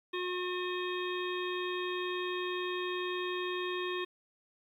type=harmonic tone with a mistuned harmonic; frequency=361.1 Hz; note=F#4; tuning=42 cents flat; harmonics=1 / 3 / 5 / 7 / 9 / 10; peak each=-35 / -40 / -42 / -43 / -45 / -45 dBFS; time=0.13-4.05 s; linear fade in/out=10 ms; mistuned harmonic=10; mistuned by=+47 cents; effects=11-bit